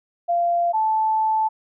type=tone pair in turn; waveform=sine; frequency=691 / 874.8 Hz; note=F5 / A5; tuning=-19 / -10 cents; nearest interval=major third; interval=409 cents; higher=second; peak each=-17 dBFS; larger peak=neither; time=0.28-0.73 / 0.73-1.49 s; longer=second; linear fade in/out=20 ms; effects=none